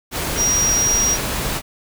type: tone in noise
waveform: sine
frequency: 5720 Hz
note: F8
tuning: 41 cents sharp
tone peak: -15 dBFS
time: 0.36-1.18 s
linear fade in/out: 50 ms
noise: pink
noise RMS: -23 dBFS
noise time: 0.11-1.62 s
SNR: +5 dB
effects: none